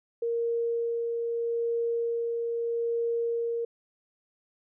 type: tone with tremolo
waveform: sine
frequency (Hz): 466.2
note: A#4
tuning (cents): 0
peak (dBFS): -25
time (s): 0.22-3.65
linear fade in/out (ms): 5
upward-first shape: sine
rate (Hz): 0.79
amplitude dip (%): 25
effects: none